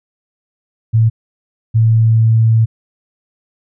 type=tone pair in turn; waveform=sine; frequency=112.4 / 112.4 Hz; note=A2 / A2; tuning=+37 / +37 cents; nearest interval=unison; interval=0 cents; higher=neither; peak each=-7 dBFS; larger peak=neither; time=0.93-1.1 / 1.74-2.66 s; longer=second; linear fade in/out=20 ms; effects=none